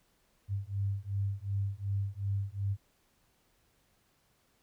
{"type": "beating tone pair", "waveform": "sine", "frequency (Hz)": [98, 100.7], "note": ["G2", "G2"], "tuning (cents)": [0, 47], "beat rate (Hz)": 2.7, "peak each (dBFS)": [-34, -34], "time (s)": [0.48, 2.77], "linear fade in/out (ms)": 50, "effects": ["pink hiss -71 dBFS RMS until 4.62 s"]}